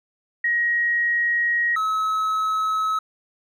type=tone pair in turn; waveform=sine / triangle; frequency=1890 / 1288.1 Hz; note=A#6 / E6; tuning=+23 / -40 cents; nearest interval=perfect fifth; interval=663 cents; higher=first; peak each=-18 dBFS; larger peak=neither; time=0.44-1.76 / 1.76-2.99 s; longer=first; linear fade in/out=5 ms; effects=none